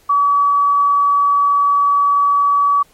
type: tone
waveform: sine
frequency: 1141 Hz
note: C#6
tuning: 50 cents sharp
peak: -10 dBFS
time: 0.09-2.83 s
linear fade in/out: 10 ms
effects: pink hiss -52 dBFS RMS until 2.93 s + MP3 64 kbps